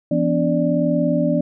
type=tone cluster; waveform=sine; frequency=169.2 / 246.5 / 287.5 / 589 Hz; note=E3 / B3 / D4 / D5; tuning=+45 / -3 / -37 / +5 cents; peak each=-21 dBFS; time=0.11-1.41 s; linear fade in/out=5 ms; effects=none